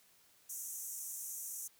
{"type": "band-pass noise", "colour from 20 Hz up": "pink", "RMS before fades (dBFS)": -44, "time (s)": [0.49, 1.68], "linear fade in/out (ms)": 10, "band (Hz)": [5900, 16000], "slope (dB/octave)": 96, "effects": ["white hiss -67 dBFS RMS until 1.79 s"]}